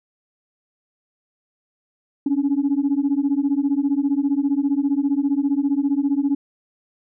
sine beating tone pair, 273.6 / 288.6 Hz, C#4 / D4, -23 / -30 cents, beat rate 15 Hz, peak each -19 dBFS, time 2.26-6.35 s, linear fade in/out 5 ms, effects tanh soft clip ceiling -12 dBFS

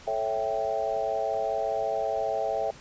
sine chord, A dominant seventh, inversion none, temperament equal, 440 / 554.4 / 659.3 / 784 Hz, A4 / C#5 / E5 / G5, 0 / 0 / 0 / 0 cents, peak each -34 / -32 / -29 / -31 dBFS, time 0.07-2.71 s, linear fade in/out 5 ms, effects pink hiss -49 dBFS RMS until 2.8 s + resampled to 16000 Hz

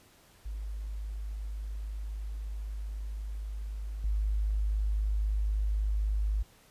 sine tone with level steps, 51.91 Hz, G#1, in tune, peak -34 / -26 dBFS, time 0.45-6.43 s, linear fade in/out 10 ms, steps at 4.04 s, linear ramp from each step 2 ms, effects pink hiss -60 dBFS RMS until 6.7 s + resampled to 32000 Hz

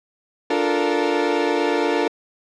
30% pulse chord, Bb major seventh, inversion first, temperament equal with one note detuned, 293.7 / 349.2 / 437.5 / 466.2 Hz, D4 / F4 / A4 / Bb4, 0 / 0 / -10 / 0 cents, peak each -21 dBFS, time 0.5-2.08 s, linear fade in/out 5 ms, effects low-pass 4000 Hz 12 dB/octave

